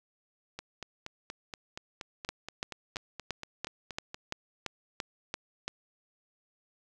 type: two click trains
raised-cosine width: 0.2 ms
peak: -16 / -22 dBFS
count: 11 / 16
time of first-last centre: 2.29-5.68 / 0.59-4.145 s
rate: 2.95 / 4.22 Hz
effects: none